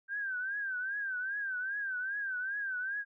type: tone with vibrato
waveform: sine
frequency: 1568 Hz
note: G6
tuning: in tune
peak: -33 dBFS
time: 0.08-3.05 s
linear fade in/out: 50 ms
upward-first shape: triangle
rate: 2.5 Hz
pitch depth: 130 cents each way
effects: none